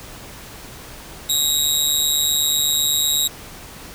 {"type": "tone with amplitude modulation", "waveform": "20% pulse", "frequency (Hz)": 3801, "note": "A#7", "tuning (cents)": 33, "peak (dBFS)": -7, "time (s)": [1.29, 3.28], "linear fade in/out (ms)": 10, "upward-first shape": "sine", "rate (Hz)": 148, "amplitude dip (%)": 80, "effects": ["pink hiss -38 dBFS RMS until 3.94 s"]}